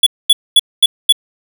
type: tone bursts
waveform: square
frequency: 3401 Hz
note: G#7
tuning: 40 cents sharp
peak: -4 dBFS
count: 5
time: 0.03-1.125 s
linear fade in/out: 5 ms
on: 35 ms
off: 230 ms
effects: none